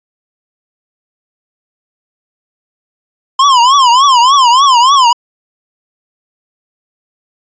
square tone with vibrato, 1034 Hz, C6, 21 cents flat, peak -5 dBFS, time 3.39-5.13 s, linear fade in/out 5 ms, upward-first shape triangle, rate 3.4 Hz, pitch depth 200 cents each way, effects resampled to 16000 Hz

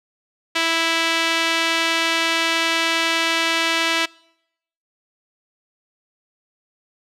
sawtooth tone with band-pass filter, 329.6 Hz, E4, in tune, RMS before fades -20 dBFS, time 0.55-4.06 s, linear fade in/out 10 ms, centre 2900 Hz, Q 1.2, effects noise-tail reverb RT60 0.8 s tail -25 dB re dry

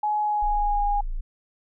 sine tone with pitch glide, 843 to 818.1 Hz, G#5 to G#5, +26 to -26 cents, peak -21 dBFS, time 0.03-1.01 s, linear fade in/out 5 ms, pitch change -52 cents, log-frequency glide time 0.21-0.84 s
sine tone, 27.82 Hz, A0, 20 cents sharp, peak -25 dBFS, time 0.42-1.21 s, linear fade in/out 10 ms
effects none

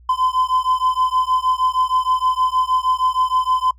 triangle beating tone pair, 1019 / 1025.4 Hz, C6 / C6, -46 / -35 cents, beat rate 6.4 Hz, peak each -17 dBFS, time 0.09-3.71 s, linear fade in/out 5 ms, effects noise-tail reverb RT60 0.1 s tail -22 dB re dry + added 60 Hz sine -44 dBFS peak until 3.78 s

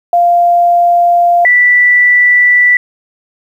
sine tone pair in turn, 696 / 1968.6 Hz, F5 / B6, -6 / -6 cents, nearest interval octave + tritone, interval 1800 cents, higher second, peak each -5 / -4 dBFS, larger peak second, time 0.13-1.45 / 1.45-2.77 s, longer neither, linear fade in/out 2 ms, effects 7-bit

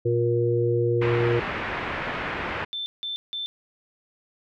harmonic tone, 118.5 Hz, A#2, 29 cents sharp, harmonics 1 / 3 / 4, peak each -24 / -24 / -24 dBFS, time 0.05-1.4 s, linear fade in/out 10 ms
white low-pass noise, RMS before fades -30 dBFS, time 1.01-2.65 s, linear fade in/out 10 ms, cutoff 2300 Hz, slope 24 dB/octave
sine tone bursts, 3544 Hz, A7, 12 cents sharp, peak -28 dBFS, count 3, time 2.73-3.46 s, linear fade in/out 0 ms, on 130 ms, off 170 ms
effects none

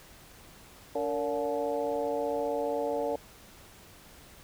harmonic tone with a mistuned harmonic, 143.4 Hz, D3, 41 cents flat, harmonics 2 / 3 / 4 / 5 / 6, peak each -38 / -32 / -32 / -37 / -38 dBFS, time 0.95-3.16 s, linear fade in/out 5 ms, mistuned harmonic 3, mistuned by +110 cents, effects pink hiss -53 dBFS RMS until 4.43 s

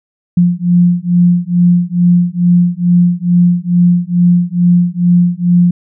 sine beating tone pair, 174.61 / 176.91 Hz, F3 / F3, 0 / +23 cents, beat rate 2.3 Hz, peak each -10 dBFS, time 0.37-5.71 s, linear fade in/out 5 ms, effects none

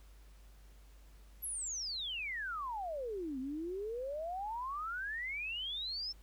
sine exponential two-way sweep, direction down then up, 11840 to 253.5 to 5400 Hz, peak -37 dBFS, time 1.42-6.13 s, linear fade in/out 20 ms, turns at 3.39 s, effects added 50 Hz sine -55 dBFS peak until 6.22 s + pink hiss -67 dBFS RMS until 6.22 s

